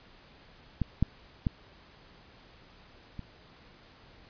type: clicks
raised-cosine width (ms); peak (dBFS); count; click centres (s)
5; -15 / -11 / -14 / -26; 4; 0.817 / 1.026 / 1.468 / 3.193
effects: pink hiss -56 dBFS RMS until 4.29 s + resampled to 11025 Hz